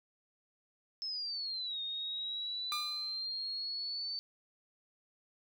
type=exponential two-way sweep; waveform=sine; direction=down then up; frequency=5274 to 3689 to 4550 Hz; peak=-36 dBFS; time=1.02-4.19 s; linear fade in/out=0 ms; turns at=1.81 s
type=tone with exponential decay; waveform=sawtooth; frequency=1202 Hz; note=D6; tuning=40 cents sharp; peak=-30 dBFS; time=2.72-3.28 s; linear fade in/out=0 ms; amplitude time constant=120 ms
effects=none